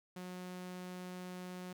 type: tone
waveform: sawtooth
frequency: 181.6 Hz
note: F#3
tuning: 32 cents flat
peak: -40 dBFS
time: 0.16-1.73 s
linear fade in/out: 5 ms
effects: none